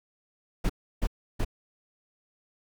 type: noise bursts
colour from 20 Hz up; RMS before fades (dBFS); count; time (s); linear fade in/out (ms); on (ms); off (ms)
brown; -25; 3; 0.64-1.448; 10; 56; 320
effects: none